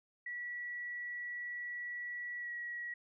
sine tone with pitch glide, 1941 to 1917.6 Hz, B6 to A#6, -31 to +48 cents, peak -39 dBFS, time 0.26-2.94 s, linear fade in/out 5 ms, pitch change -21 cents, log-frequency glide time 2.39-2.5 s, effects none

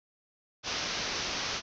white low-pass noise, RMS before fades -34 dBFS, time 0.63-1.62 s, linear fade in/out 50 ms, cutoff 6200 Hz, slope 96 dB/octave, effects none

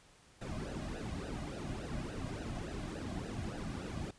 brown noise with flanger, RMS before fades -41 dBFS, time 0.41-4.11 s, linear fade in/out 5 ms, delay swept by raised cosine 0.89 to 2.29 ms, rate 3.5 Hz, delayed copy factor -0.85, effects pink hiss -63 dBFS RMS until 4.18 s + resampled to 22050 Hz

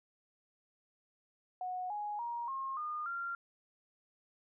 sine tone with pitch steps, 733 / 832.3 / 945.1 / 1073.2 / 1218.6 / 1383.7 Hz, F#5 / G#5 / A#5 / C6 / D#6 / F6, -16 / +4 / +24 / +44 / -36 / -16 cents, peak -36 dBFS, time 1.61-3.35 s, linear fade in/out 2 ms, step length 290 ms, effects none

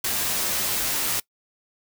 white noise with comb filter, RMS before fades -25 dBFS, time 0.04-1.2 s, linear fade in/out 5 ms, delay 12 ms, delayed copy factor -0.55, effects noise-tail reverb RT60 0.1 s tail -22 dB re dry

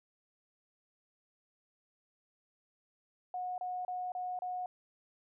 sine tone bursts, 728 Hz, F#5, 28 cents flat, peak -35 dBFS, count 5, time 3.34-4.66 s, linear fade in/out 2 ms, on 240 ms, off 30 ms, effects none

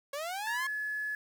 sawtooth linear sweep, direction up, 546 to 1084 Hz, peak -31 dBFS, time 0.13-0.67 s, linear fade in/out 5 ms
sine tone, 1707 Hz, G#6, 47 cents sharp, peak -32 dBFS, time 0.47-1.15 s, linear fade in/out 2 ms
effects 9-bit

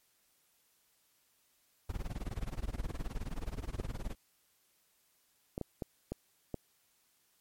brown noise with tremolo, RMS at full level -35 dBFS, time 1.89-4.15 s, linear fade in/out 5 ms, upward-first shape sine, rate 19 Hz, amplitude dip 95%
clicks, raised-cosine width 2 ms, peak -23 dBFS, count 6, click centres 3.799 / 5.579 / 5.613 / 5.822 / 6.12 / 6.543 s
effects white hiss -72 dBFS RMS until 7.4 s + MP3 64 kbps

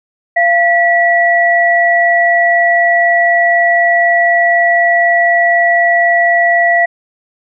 sine tone pair together, 688 / 1946 Hz, F5 / B6, -26 / -26 cents, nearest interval octave + tritone, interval 1800 cents, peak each -10 dBFS, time 0.36-6.86 s, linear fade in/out 10 ms, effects none

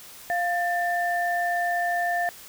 sine tone pair together, 698.5 / 1782.6 Hz, F5 / A6, 0 / +22 cents, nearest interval octave + major third, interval 1622 cents, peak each -24 / -27 dBFS, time 0.3-2.29 s, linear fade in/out 0 ms, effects white hiss -45 dBFS RMS until 2.48 s

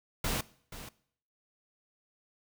pink noise with echo, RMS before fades -32 dBFS, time 0.24-0.41 s, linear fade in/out 5 ms, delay 480 ms, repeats 1, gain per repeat -13 dB, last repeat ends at 0.89 s, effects noise-tail reverb RT60 0.6 s tail -20 dB re dry

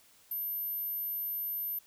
sine tone, 13000 Hz, G#9, 38 cents flat, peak -30 dBFS, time 0.31-1.79 s, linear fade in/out 5 ms, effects tanh soft clip ceiling -32 dBFS + white hiss -62 dBFS RMS until 1.86 s

